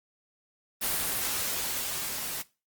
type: noise with level ramp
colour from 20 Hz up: white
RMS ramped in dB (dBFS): -28 to -35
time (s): 0.81-2.43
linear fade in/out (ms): 20
effects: noise-tail reverb RT60 0.3 s tail -20 dB re dry + Opus 24 kbps